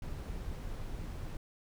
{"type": "noise", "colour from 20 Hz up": "brown", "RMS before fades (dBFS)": -40, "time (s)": [0.02, 1.37], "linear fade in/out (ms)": 2, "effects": []}